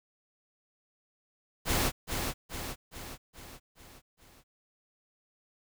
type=noise with echo; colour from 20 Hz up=pink; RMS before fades=-28 dBFS; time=1.65-1.92 s; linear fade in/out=50 ms; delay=420 ms; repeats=6; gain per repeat=-5 dB; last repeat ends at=4.44 s; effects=none